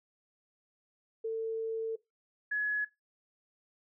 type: tone pair in turn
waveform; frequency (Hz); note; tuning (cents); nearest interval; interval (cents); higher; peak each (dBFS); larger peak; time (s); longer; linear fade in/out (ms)
sine; 448 / 1691.4; A4 / G#6; +31 / +31; octave + major seventh; 2300; second; -31 / -29; second; 1.24-1.96 / 2.51-2.85; first; 10
effects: noise-tail reverb RT60 0.2 s tail -20 dB re dry